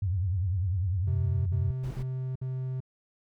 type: tone with vibrato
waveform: sine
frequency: 92.5 Hz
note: F#2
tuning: in tune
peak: -25 dBFS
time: 0.02-1.71 s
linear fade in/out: 5 ms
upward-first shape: triangle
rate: 10 Hz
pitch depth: 210 cents each way
type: tone bursts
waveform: triangle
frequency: 129.6 Hz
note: C3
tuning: 16 cents flat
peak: -28 dBFS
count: 4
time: 1.07-2.804 s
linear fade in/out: 5 ms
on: 390 ms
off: 58 ms
type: noise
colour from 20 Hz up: brown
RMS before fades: -39 dBFS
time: 1.83-2.03 s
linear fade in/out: 10 ms
effects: none